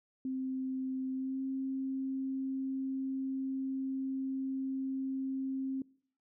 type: tone with pitch glide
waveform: sine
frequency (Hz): 261.6 to 266.3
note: C4 to C4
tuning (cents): 0 to +31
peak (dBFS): -33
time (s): 0.25-5.82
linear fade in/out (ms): 2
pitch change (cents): +31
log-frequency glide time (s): 1.13-1.42
effects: noise-tail reverb RT60 0.6 s tail -24 dB re dry